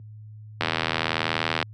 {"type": "click train", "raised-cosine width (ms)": 0.3, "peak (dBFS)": -6, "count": 83, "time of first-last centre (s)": [0.61, 1.627], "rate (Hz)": 80.6, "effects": ["added 107 Hz sine -33 dBFS peak until 1.73 s", "high-pass 150 Hz 12 dB/octave"]}